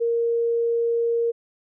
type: tone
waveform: sine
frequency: 466.2 Hz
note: A#4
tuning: in tune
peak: -19 dBFS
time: 0-1.32 s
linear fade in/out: 20 ms
effects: none